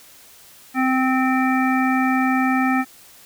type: harmonic tone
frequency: 260 Hz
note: C4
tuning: 11 cents flat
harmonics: 1 / 3 / 5 / 7 / 9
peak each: -18 / -23 / -25 / -26 / -28 dBFS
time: 0.74-2.85 s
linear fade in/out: 50 ms
effects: white hiss -47 dBFS RMS until 3.25 s